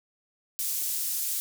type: high-pass noise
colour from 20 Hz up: pink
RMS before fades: -30 dBFS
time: 0.59-1.4 s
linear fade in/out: 0 ms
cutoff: 8500 Hz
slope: 12 dB/octave
effects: none